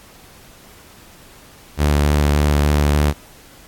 sawtooth tone with vibrato, 73.42 Hz, D2, in tune, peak -9 dBFS, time 1.77-3.14 s, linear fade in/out 50 ms, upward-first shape square, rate 3.4 Hz, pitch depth 12 cents each way, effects pink hiss -45 dBFS RMS until 3.67 s + AAC 64 kbps

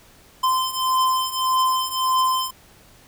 square beating tone pair, 1033 / 1034.7 Hz, C6 / C6, -22 / -20 cents, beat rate 1.7 Hz, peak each -24 / -21 dBFS, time 0.43-2.51 s, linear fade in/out 10 ms, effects pink hiss -51 dBFS RMS until 3.07 s

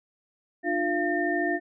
sine tone cluster, 300.2 / 353.4 / 687 / 1810 Hz, D4 / F4 / F5 / A6, +38 / +21 / -29 / +48 cents, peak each -29 dBFS, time 0.63-1.6 s, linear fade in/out 50 ms, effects none

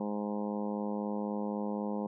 harmonic tone, 103.9 Hz, G#2, 1 cent sharp, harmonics 2 / 3 / 4 / 5 / 6 / 7 / 8 / 9 / 10, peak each -34 / -42 / -42 / -40 / -48 / -48 / -45 / -46 / -52 dBFS, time 0-2.07 s, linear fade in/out 5 ms, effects none

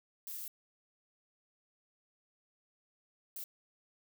violet noise bursts at uneven times, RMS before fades -43 dBFS, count 2, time 0.27-0.48 / 3.36-3.44 s, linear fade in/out 2 ms, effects none

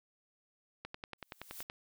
click train, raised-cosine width 0.3 ms, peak -26 dBFS, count 10, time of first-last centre 0.85-1.699 s, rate 10.6 Hz
blue noise with exponential growth, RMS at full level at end -43 dBFS, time 1.18-1.63 s, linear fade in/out 5 ms, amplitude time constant 96 ms
effects none

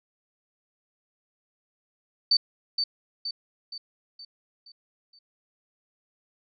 sine tone with echo, 4564 Hz, C#8, 50 cents sharp, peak -17 dBFS, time 2.31-2.37 s, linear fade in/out 5 ms, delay 470 ms, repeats 6, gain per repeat -6 dB, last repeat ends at 5.19 s, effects none

